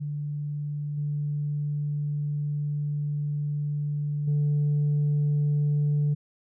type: tone with level steps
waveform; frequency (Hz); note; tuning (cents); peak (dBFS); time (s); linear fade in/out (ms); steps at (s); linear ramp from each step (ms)
sine; 146.83; D3; 0; -28 / -25 / -19; 0-6.15; 20; 0.97 / 4.27; 10
effects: tanh soft clip ceiling -19 dBFS